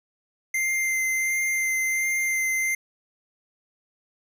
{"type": "tone with vibrato", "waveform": "square", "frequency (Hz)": 2088, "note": "C7", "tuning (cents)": -4, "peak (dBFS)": -23, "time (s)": [0.54, 2.75], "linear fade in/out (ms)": 5, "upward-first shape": "sine", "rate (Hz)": 1.4, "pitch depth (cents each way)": 13, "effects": []}